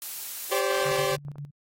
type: noise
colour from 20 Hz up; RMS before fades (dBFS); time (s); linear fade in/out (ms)
blue; -35; 0.02-0.59; 0
type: chord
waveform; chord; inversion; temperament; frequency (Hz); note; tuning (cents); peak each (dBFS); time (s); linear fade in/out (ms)
sawtooth; G suspended fourth; none; equal with one note detuned; 392 / 523.3 / 574.6; G4 / C5 / D5; 0 / 0 / -38; -24 / -24 / -25; 0.51-1.16; 10
type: clicks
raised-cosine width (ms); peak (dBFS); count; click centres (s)
1; -33; 6; 0.824 / 0.991 / 1.048 / 1.107 / 1.284 / 1.357
type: tone with tremolo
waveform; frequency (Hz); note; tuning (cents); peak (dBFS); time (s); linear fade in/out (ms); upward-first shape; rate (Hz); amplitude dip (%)
sine; 143.9; D3; -35; -33; 0.85-1.51; 10; square; 7.5; 70
effects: AAC 48 kbps